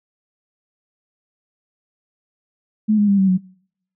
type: tone with pitch steps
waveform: sine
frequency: 214.4 / 206.6 / 199.12 / 191.89 / 184.93 Hz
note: A3 / G#3 / G3 / G3 / F#3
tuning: -45 / -9 / +27 / -37 / -1 cents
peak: -12 dBFS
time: 2.88-3.38 s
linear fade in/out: 20 ms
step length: 100 ms
effects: noise-tail reverb RT60 0.7 s tail -26 dB re dry